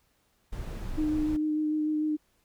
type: noise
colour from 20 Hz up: brown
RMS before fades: -35 dBFS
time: 0.52-1.37 s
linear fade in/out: 10 ms
type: tone with vibrato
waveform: sine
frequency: 306 Hz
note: D#4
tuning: 29 cents flat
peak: -25 dBFS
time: 0.97-2.17 s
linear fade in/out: 20 ms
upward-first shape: sine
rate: 6.7 Hz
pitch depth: 14 cents each way
effects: pink hiss -70 dBFS RMS until 2.44 s